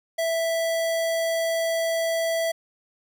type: tone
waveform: square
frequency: 659.3 Hz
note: E5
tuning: in tune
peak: -23 dBFS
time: 0.18-2.52 s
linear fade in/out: 10 ms
effects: none